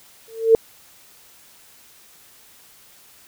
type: tone with exponential growth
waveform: sine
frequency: 451 Hz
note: A4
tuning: 43 cents sharp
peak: -5 dBFS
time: 0.28-0.55 s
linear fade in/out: 1 ms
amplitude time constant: 58 ms
effects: white hiss -50 dBFS RMS until 3.27 s